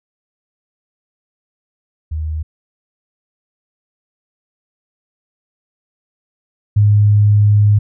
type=tone pair in turn; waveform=sine; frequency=77.9 / 103.98 Hz; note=D#2 / G#2; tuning=+3 / +3 cents; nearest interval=perfect fourth; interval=500 cents; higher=second; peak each=-18 / -7 dBFS; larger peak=second; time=2.11-2.43 / 6.76-7.79 s; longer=second; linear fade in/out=10 ms; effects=none